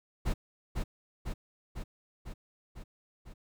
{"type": "noise with echo", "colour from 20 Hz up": "brown", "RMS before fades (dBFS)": -29, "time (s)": [0.25, 0.34], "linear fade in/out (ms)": 20, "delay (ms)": 500, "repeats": 6, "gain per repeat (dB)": -3, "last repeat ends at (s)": 3.34, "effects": []}